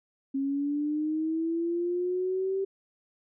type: linear sweep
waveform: sine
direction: up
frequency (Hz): 270 to 390.3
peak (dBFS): -26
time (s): 0.34-2.65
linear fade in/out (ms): 10
effects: none